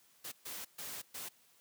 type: noise bursts at uneven times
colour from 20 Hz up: white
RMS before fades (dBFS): -44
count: 4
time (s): 0.24-0.32 / 0.45-0.65 / 0.78-1.02 / 1.14-1.29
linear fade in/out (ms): 10
effects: white hiss -67 dBFS RMS until 1.6 s + high-pass 100 Hz 12 dB/octave